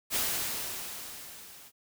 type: noise with level ramp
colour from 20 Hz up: white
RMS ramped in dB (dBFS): -28 to -52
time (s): 0.1-1.72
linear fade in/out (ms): 50
effects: none